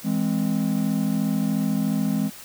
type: chord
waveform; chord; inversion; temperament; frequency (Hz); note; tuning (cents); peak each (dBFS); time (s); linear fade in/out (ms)
triangle; E augmented; none; equal; 164.81 / 207.7 / 261.6; E3 / G#3 / B#3; 0 / 0 / 0; -25 / -21 / -24; 0.03-2.31; 50
effects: white hiss -42 dBFS RMS until 2.44 s